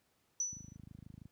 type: tone with exponential decay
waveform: sine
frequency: 5950 Hz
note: F#8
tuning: 9 cents sharp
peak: -30 dBFS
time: 0.4-0.77 s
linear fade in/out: 2 ms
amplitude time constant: 80 ms
type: click train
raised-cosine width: 5 ms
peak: -37 dBFS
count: 20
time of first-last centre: 0.53-1.255 s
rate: 26.2 Hz
effects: pink hiss -75 dBFS RMS until 1.31 s + high-pass 80 Hz 12 dB/octave

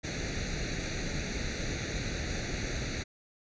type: noise with comb filter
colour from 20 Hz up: pink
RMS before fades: -34 dBFS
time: 0.03-3.04 s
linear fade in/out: 20 ms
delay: 0.48 ms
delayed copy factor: +0.85
effects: resampled to 16000 Hz

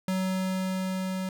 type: tone with level ramp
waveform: square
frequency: 187.5 Hz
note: F#3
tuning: 23 cents sharp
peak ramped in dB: -26 to -30 dBFS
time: 0.08-1.29 s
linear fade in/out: 2 ms
effects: none

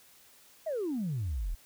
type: exponential sweep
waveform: sine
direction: down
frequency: 677 to 35 Hz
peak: -29 dBFS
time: 0.66-1.55 s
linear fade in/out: 10 ms
effects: tanh soft clip ceiling -27 dBFS + white hiss -59 dBFS RMS until 1.65 s

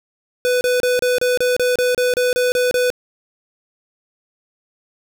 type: tone bursts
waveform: square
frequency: 497.2 Hz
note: B4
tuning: 12 cents sharp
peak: -15 dBFS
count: 13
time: 0.45-2.902 s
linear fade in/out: 0 ms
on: 160 ms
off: 31 ms
effects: none

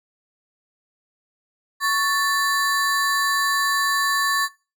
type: ring-modulated tone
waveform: square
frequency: 1435 Hz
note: F6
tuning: 47 cents sharp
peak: -16 dBFS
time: 1.8-4.49 s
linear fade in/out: 50 ms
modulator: 323 Hz
effects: noise-tail reverb RT60 0.3 s tail -19 dB re dry

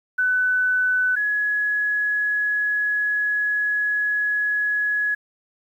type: tone pair in turn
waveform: sine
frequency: 1500 / 1683.7 Hz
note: F#6 / G#6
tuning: +23 / +23 cents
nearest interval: major second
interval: 200 cents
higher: second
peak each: -17 / -19 dBFS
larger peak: first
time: 0.18-1.16 / 1.16-5.15 s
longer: second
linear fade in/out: 10 ms
effects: 9-bit

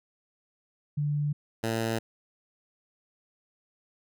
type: tone pair in turn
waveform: sine / 10% pulse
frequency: 146.83 / 113.23 Hz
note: D3 / A#2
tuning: 0 / -50 cents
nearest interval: major third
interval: 450 cents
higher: first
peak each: -25 / -19 dBFS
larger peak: second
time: 0.97-1.33 / 1.63-1.99 s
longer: neither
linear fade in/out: 10 ms
effects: none

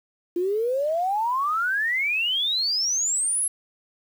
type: exponential sweep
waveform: sine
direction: up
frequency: 341.2 to 11175 Hz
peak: -21 dBFS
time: 0.36-3.48 s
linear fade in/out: 5 ms
effects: 8-bit

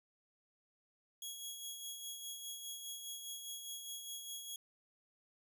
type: tone with tremolo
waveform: 15% pulse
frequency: 3322 Hz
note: G#7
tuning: in tune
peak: -35 dBFS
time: 1.22-4.56 s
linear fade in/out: 2 ms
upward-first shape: sine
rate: 4.9 Hz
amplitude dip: 45%
effects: none

